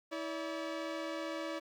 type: tone pair together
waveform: sawtooth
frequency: 324.3 / 573 Hz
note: E4 / D5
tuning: -28 / -43 cents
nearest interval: minor seventh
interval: 985 cents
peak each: -36 / -36 dBFS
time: 0.11-1.6 s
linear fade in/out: 20 ms
effects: low-pass 5000 Hz 12 dB/octave + 11-bit